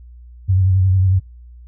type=tone with vibrato; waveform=sine; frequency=94.1 Hz; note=F#2; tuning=30 cents sharp; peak=-11 dBFS; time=0.48-1.2 s; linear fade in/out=20 ms; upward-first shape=sine; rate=11 Hz; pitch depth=46 cents each way; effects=noise-tail reverb RT60 0.2 s tail -20 dB re dry + added 60 Hz sine -37 dBFS peak until 1.67 s